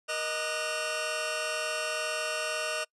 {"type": "tone cluster", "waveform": "sawtooth", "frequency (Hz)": [472.4, 622, 1202, 1476, 2749], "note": ["A#4", "D#5", "D6", "F#6", "F7"], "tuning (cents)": [23, -1, 40, -5, -28], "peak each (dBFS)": [-38, -30, -38, -33, -32], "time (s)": [0.08, 2.85], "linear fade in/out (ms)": 20, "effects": ["noise-tail reverb RT60 0.1 s tail -25 dB re dry", "resampled to 24000 Hz"]}